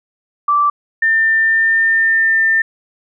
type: tone pair in turn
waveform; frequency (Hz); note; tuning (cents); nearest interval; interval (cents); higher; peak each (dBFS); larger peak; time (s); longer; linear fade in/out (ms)
sine; 1167 / 1800.2; D6 / A6; -11 / +39; minor sixth; 750; second; -10; neither; 0.48-0.7 / 1.02-2.62; second; 5
effects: none